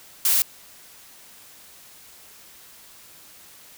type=noise; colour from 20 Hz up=blue; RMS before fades=-19 dBFS; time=0.25-0.42 s; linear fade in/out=2 ms; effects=white hiss -48 dBFS RMS until 3.77 s